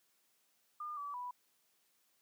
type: tone with pitch steps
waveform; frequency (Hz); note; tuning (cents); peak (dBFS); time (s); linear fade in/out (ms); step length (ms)
sine; 1208 / 1150 / 986; D6 / D6 / B5; +48 / -37 / -3; -40; 0.8-1.31; 5; 170
effects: white hiss -75 dBFS RMS until 2.21 s + high-pass 150 Hz 12 dB/octave